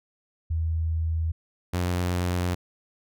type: tone pair in turn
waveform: sine / sawtooth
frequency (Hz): 81 / 89.12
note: E2 / F2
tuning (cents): -30 / +36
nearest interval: major second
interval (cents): 166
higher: second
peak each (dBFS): -23 / -20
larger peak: second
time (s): 0.5-1.32 / 1.73-2.55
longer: neither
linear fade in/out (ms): 10
effects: none